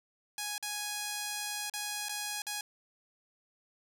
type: tone with dropouts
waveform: 5% pulse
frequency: 831 Hz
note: G#5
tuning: 1 cent sharp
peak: -23 dBFS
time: 0.38-2.61 s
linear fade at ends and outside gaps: 2 ms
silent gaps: 0.581-0.626 / 1.698-1.737 / 2.086-2.093 / 2.42-2.467 s
effects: none